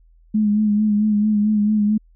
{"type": "tone with vibrato", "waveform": "sine", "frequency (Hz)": 210.8, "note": "G#3", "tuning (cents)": 26, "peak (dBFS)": -14, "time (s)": [0.34, 1.98], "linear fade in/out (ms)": 10, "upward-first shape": "sine", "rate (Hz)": 4.5, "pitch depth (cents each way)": 38, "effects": ["added 41 Hz sine -49 dBFS peak until 2.15 s"]}